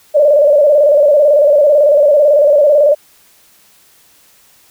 sine tone with vibrato, 584 Hz, D5, 10 cents flat, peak -5 dBFS, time 0.14-2.95 s, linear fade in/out 20 ms, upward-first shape square, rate 18 Hz, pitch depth 65 cents each way, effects white hiss -48 dBFS RMS until 4.7 s

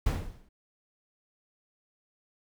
brown noise with exponential decay, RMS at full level -22 dBFS, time 0.06-0.49 s, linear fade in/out 5 ms, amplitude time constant 93 ms, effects none

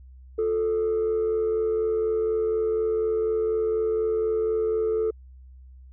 sine tone pair together, 355 / 439.1 Hz, F4 / A4, +28 / -4 cents, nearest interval major third, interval 368 cents, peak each -29 / -20 dBFS, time 0.38-5.11 s, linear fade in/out 10 ms, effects tanh soft clip ceiling -19 dBFS + added 64 Hz sine -44 dBFS peak until 5.92 s

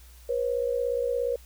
sine tone pair together, 483.9 / 541 Hz, B4 / C#5, -35 / -42 cents, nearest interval major second, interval 193 cents, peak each -26 / -29 dBFS, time 0.29-1.36 s, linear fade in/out 5 ms, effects added 60 Hz sine -48 dBFS peak until 1.45 s + white hiss -56 dBFS RMS until 1.45 s

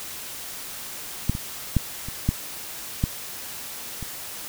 clicks, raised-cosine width 5 ms, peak -8 / -17 / -6 / -21 / -7 / -8 / -21 dBFS, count 7, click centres 1.296 / 1.351 / 1.767 / 2.086 / 2.29 / 3.039 / 4.027 s, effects white hiss -36 dBFS RMS until 4.48 s

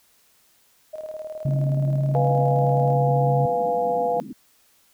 sine tone with tremolo, 622.3 Hz, D#5, in tune, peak -29 dBFS, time 0.93-2.94 s, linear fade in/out 10 ms, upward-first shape square, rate 19 Hz, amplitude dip 60%
sine tone, 138.5 Hz, C#3, 1 cent flat, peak -19 dBFS, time 1.45-3.46 s, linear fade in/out 5 ms
pink band-pass noise, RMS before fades -37 dBFS, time 1.46-4.33 s, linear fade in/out 0 ms, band 160 to 320 Hz, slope 48 dB/octave
sine chord, F diminished, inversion second, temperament equal, 493.9 / 698.5 / 830.6 Hz, Cb5 / F5 / Ab5, 0 / 0 / 0 cents, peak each -23 / -23 / -28 dBFS, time 2.15-4.2 s, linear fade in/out 0 ms
effects white hiss -60 dBFS RMS until 4.93 s

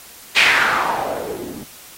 blue noise with low-pass filter sweep, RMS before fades -19 dBFS, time 0.36-1.64 s, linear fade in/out 5 ms, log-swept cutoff 2700 to 230 Hz, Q 3.3, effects white hiss -41 dBFS RMS until 1.97 s + AAC 48 kbps

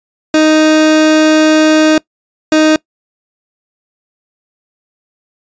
30% pulse tone bursts at uneven times, 311.1 Hz, D#4, in tune, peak -3 dBFS, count 2, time 0.34-1.98 / 2.52-2.76 s, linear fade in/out 2 ms, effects noise-tail reverb RT60 0.1 s tail -23 dB re dry + resampled to 16000 Hz

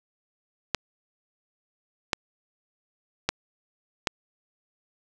clicks, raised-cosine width 0.2 ms, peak -5 dBFS, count 4, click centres 0.747 / 2.132 / 3.29 / 4.072 s, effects none

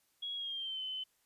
sine tone with pitch glide, 3322 to 3046 Hz, G#7 to F#7, 0 to +50 cents, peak -37 dBFS, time 0.22-1.04 s, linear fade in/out 10 ms, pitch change -150 cents, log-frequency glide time 0.35-0.82 s, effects white hiss -74 dBFS RMS until 1.25 s + resampled to 32000 Hz

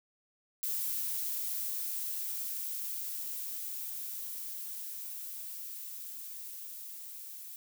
violet noise with level ramp, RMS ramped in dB -34 to -46 dBFS, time 0.63-7.56 s, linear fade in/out 0 ms, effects none

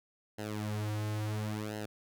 sawtooth tone with flanger, 106.3 Hz, G#2, 41 cents sharp, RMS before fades -36 dBFS, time 0.38-1.86 s, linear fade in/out 10 ms, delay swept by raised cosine 0.85 to 5.25 ms, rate 0.72 Hz, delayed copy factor -1, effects none

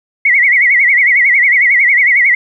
sine tone with vibrato, 2075 Hz, C7, 15 cents flat, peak -6 dBFS, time 0.25-2.35 s, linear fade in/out 5 ms, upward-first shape sine, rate 11 Hz, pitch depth 140 cents each way, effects 8-bit

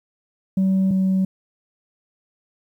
sine tone pair in turn, 190.6 / 189.39 Hz, G3 / F#3, -48 / +41 cents, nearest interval unison, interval 11 cents, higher first, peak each -13 / -14 dBFS, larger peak first, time 0.57-0.91 / 0.91-1.25 s, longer neither, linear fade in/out 5 ms, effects tanh soft clip ceiling -14 dBFS + 9-bit

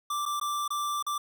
square tone with dropouts, 1174.7 Hz, D6, in tune, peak -29 dBFS, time 0.1-1.18 s, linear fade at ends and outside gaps 5 ms, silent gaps 0.255-0.26 / 0.399-0.412 / 0.679-0.704 / 1.026-1.065 s, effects none

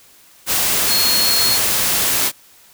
sine tone in noise, 4300 Hz, C8, 47 cents sharp, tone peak -16 dBFS, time 0.87-1.59 s, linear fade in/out 50 ms, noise white, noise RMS -17 dBFS, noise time 0.46-2.32 s, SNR -2 dB, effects white hiss -48 dBFS RMS until 2.73 s

